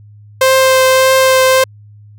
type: tone with vibrato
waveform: sawtooth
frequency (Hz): 523.3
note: C5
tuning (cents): 0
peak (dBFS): -3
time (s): 0.41-1.64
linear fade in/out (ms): 5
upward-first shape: triangle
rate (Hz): 1.7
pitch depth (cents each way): 12
effects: added 104 Hz sine -36 dBFS peak until 2.18 s